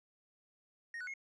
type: tone with pitch steps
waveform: triangle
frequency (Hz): 1861 / 1481 / 2161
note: A#6 / F#6 / C#7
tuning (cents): -3 / +1 / -45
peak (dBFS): -39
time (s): 0.94-1.138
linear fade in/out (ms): 2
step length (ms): 66
effects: resampled to 22050 Hz